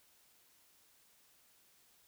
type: silence
effects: white hiss -68 dBFS RMS until 2.07 s